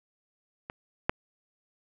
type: clicks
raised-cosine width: 0.5 ms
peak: -22 / -8 dBFS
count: 2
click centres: 0.699 / 1.095 s
effects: none